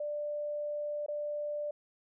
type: tone with dropouts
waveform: sine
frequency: 591 Hz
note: D5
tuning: 11 cents sharp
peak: -33 dBFS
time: 0-1.71 s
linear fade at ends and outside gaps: 5 ms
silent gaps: 1.063-1.083 s
effects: none